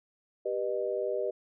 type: chord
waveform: sine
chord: G augmented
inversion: none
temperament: just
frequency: 392 / 490 / 612.5 Hz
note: G4 / B4 / D#5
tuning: 0 / -14 / -27 cents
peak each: -33 dBFS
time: 0.45-1.31 s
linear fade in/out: 10 ms
effects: none